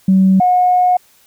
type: tone pair in turn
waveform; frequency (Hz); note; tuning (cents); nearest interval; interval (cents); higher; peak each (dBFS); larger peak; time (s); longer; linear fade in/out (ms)
sine; 190 / 725.1; F#3 / F#5; +46 / -35; octave + major seventh; 2319; second; -6 / -8; first; 0.08-0.4 / 0.4-0.97; second; 5
effects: tanh soft clip ceiling -2 dBFS + white hiss -51 dBFS RMS until 1.26 s